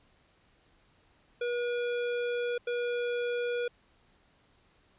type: tone bursts at uneven times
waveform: square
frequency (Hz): 482.2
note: B4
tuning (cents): -41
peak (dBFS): -30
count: 2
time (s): 1.41-2.58 / 2.67-3.68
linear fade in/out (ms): 5
effects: pink hiss -66 dBFS RMS until 4.98 s + resampled to 8000 Hz

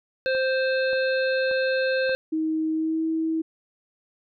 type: harmonic tone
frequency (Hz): 523.3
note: C5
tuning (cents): 0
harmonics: 1 / 3 / 5 / 7 / 8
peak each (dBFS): -22 / -27 / -34 / -39 / -36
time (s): 0.26-2.15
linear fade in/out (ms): 0
type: click train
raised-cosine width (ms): 1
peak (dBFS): -27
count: 4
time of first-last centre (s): 0.35-2.094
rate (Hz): 1.72
type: tone with pitch glide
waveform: sine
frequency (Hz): 316.1 to 321.8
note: D#4 to E4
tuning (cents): +27 to -42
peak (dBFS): -22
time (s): 2.32-3.42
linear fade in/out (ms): 10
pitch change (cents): +31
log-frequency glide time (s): 2.72-3.02
effects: none

